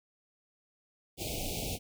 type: band-stop noise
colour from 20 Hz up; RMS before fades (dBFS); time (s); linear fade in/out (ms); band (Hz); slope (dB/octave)
pink; -36; 1.17-1.79; 50; 810 to 2300; 96
effects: none